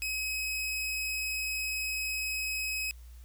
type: tone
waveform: sawtooth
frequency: 2546 Hz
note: D#7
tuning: 39 cents sharp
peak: -28 dBFS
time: 0.02-2.91 s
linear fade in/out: 0 ms
effects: added 60 Hz sine -46 dBFS peak until 3.24 s + white hiss -63 dBFS RMS until 3.24 s